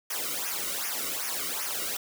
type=noise with flanger; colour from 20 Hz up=white; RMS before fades=-32 dBFS; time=0.1-1.97 s; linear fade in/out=5 ms; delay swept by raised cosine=0.24 to 1.21 ms; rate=2.6 Hz; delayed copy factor=-0.85; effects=none